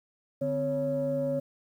sine tone cluster, 147.1 / 257.7 / 556 Hz, D3 / C4 / C#5, +3 / -26 / +5 cents, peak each -34 / -32 / -27 dBFS, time 0.41-1.4 s, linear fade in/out 10 ms, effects tanh soft clip ceiling -20 dBFS + 10-bit

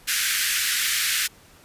pink high-pass noise, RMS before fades -23 dBFS, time 0.07-1.28 s, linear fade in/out 20 ms, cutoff 1500 Hz, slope 48 dB/octave, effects pink hiss -52 dBFS RMS until 1.64 s + resampled to 32000 Hz

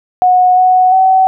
sine tone with pitch steps, 731 / 739 / 757 Hz, F#5 / F#5 / F#5, -21 / -2 / +39 cents, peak -5 dBFS, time 0.22-1.27 s, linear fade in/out 0 ms, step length 350 ms, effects none

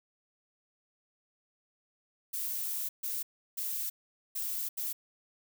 violet noise bursts at uneven times, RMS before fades -35 dBFS, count 5, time 2.33-2.89 / 3.03-3.23 / 3.57-3.9 / 4.35-4.69 / 4.77-4.93 s, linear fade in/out 10 ms, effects none

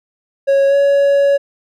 triangle tone with pitch glide, 551 to 561.3 Hz, C#5 to C#5, -11 to +22 cents, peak -7 dBFS, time 0.47-1.38 s, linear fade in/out 20 ms, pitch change +33 cents, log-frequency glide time 0.68-0.75 s, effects none

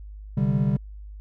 triangle chord, C suspended second, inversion none, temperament equal, 130.81 / 146.83 / 196 Hz, C3 / D3 / G3, 0 / 0 / 0 cents, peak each -22 dBFS, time 0.37-0.77 s, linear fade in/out 5 ms, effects added 51 Hz sine -37 dBFS peak until 1.2 s

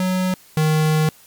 square tone pair in turn, 184.9 / 155.48 Hz, F#3 / D#3, -1 / -1 cents, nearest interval minor third, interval 300 cents, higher first, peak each -18 / -15 dBFS, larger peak second, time 0-0.34 / 0.57-1.09 s, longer second, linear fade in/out 2 ms, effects white hiss -49 dBFS RMS until 1.26 s + MP3 96 kbps

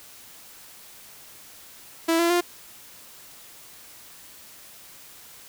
sawtooth tone with pitch steps, 329.6 / 339.8 / 350.4 Hz, E4 / F4 / F4, 0 / -47 / +6 cents, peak -15 dBFS, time 2.08-2.41 s, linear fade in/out 10 ms, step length 110 ms, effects white hiss -47 dBFS RMS until 5.48 s

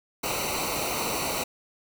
pink noise with comb filter, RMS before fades -29 dBFS, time 0.23-1.44 s, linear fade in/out 10 ms, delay 0.59 ms, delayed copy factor -0.8, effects none

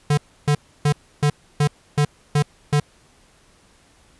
square tone bursts, 146.83 Hz, D3, in tune, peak -15 dBFS, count 8, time 0.1-2.8 s, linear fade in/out 5 ms, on 75 ms, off 300 ms, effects pink hiss -55 dBFS RMS until 4.19 s + resampled to 24000 Hz

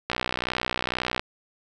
click train, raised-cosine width 0.3 ms, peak -9 dBFS, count 69, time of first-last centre 0.1-1.195 s, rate 62.1 Hz, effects none

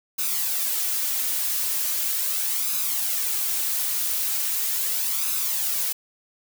blue noise with flanger, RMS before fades -25 dBFS, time 0.18-5.93 s, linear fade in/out 10 ms, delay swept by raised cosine 0.78 to 4.18 ms, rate 0.39 Hz, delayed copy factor +0.55, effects none

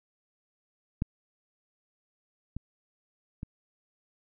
clicks, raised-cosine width 5 ms, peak -15 / -23 / -24 dBFS, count 3, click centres 1.021 / 2.566 / 3.431 s, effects none

